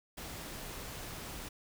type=noise; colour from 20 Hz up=pink; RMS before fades=-44 dBFS; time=0.17-1.49 s; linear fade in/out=10 ms; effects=none